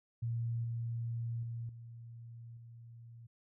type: tone with level steps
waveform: sine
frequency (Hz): 116.54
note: A#2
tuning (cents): 0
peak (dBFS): -33 / -35 / -38 / -47 / -50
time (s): 0.22-3.27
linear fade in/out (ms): 10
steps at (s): 0.64 / 1.43 / 1.69 / 2.57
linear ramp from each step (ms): 2
effects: none